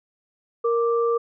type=tone pair together; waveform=sine; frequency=466.2 / 1174.8 Hz; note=A#4 / D6; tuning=0 / 0 cents; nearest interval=octave + major third; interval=1600 cents; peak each=-19 / -26 dBFS; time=0.64-1.18 s; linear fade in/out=10 ms; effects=none